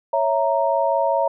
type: chord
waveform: sine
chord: A# diminished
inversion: first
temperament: equal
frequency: 554.4 / 659.3 / 932.3 Hz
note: C#5 / E5 / A#5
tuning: 0 / 0 / 0 cents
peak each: -21 dBFS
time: 0.13-1.28 s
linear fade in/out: 5 ms
effects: none